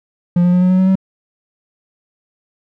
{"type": "tone with pitch steps", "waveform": "triangle", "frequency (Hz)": [175.1, 177.54, 180.02, 182.54, 185.08, 187.67, 190.29], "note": ["F3", "F3", "F#3", "F#3", "F#3", "F#3", "F#3"], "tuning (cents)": [5, 29, -47, -23, 1, 25, 49], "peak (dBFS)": -7, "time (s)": [0.36, 0.955], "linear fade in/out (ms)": 5, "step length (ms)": 85, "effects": []}